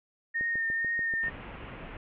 sine tone with vibrato, 1836 Hz, A#6, 27 cents flat, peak -27 dBFS, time 0.34-1.3 s, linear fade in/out 20 ms, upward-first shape sine, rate 2.1 Hz, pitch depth 20 cents each way
click train, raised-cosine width 2 ms, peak -29 dBFS, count 7, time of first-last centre 0.41-1.283 s, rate 6.87 Hz
pink low-pass noise, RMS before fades -43 dBFS, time 1.23-1.97 s, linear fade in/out 2 ms, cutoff 2900 Hz, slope 48 dB/octave
effects none

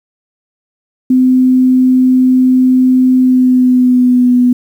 sine tone with pitch glide, 256 to 247.3 Hz, C4 to B3, -38 to +3 cents, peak -5 dBFS, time 1.1-4.53 s, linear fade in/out 5 ms, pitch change -59 cents, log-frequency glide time 3.19-4.35 s, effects 7-bit

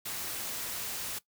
white noise, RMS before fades -37 dBFS, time 0.05-1.19 s, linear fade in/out 10 ms, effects noise-tail reverb RT60 0.1 s tail -18 dB re dry

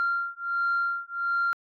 sine beating tone pair, 1385 / 1386.4 Hz, F6 / F6, -15 / -13 cents, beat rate 1.4 Hz, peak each -27 dBFS, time 0-1.53 s, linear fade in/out 0 ms, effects tanh soft clip ceiling -19 dBFS

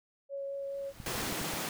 sine tone with vibrato, 554.4 Hz, C#5, in tune, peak -35 dBFS, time 0.29-0.93 s, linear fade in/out 50 ms, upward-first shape triangle, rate 4.7 Hz, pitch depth 8 cents each way
pink noise with exponential growth, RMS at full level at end -40 dBFS, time 0.37-1.29 s, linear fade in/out 0 ms, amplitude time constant 200 ms
clicks, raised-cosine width 5 ms, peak -31 dBFS, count 6, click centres 1.002 / 1.075 / 1.155 / 1.325 / 1.414 / 1.537 s
pink high-pass noise, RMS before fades -36 dBFS, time 1.06-1.69 s, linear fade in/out 2 ms, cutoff 140 Hz, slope 24 dB/octave
effects none

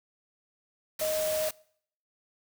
sine tone in noise, 622.3 Hz, D#5, in tune, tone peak -27 dBFS, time 1.01-1.49 s, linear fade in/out 5 ms, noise white, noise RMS -35 dBFS, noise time 0.99-1.51 s, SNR +5 dB, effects noise-tail reverb RT60 0.6 s tail -23 dB re dry

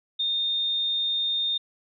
sine tone, 3650 Hz, A#7, 37 cents flat, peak -23 dBFS, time 0.19-1.58 s, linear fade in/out 10 ms, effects none

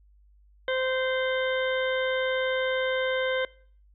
harmonic tone, 519 Hz, C5, 14 cents flat, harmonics 1 / 2 / 3 / 4 / 6 / 7, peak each -26 / -37 / -32 / -35 / -37 / -40 dBFS, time 0.68-3.45 s, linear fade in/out 2 ms, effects noise-tail reverb RT60 0.5 s tail -23 dB re dry + added 50 Hz sine -55 dBFS peak until 3.94 s

